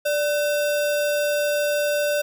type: tone with sample-and-hold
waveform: sine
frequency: 587.3 Hz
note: D5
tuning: in tune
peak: -19 dBFS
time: 0.05-2.22 s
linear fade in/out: 10 ms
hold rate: 2100 Hz
effects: none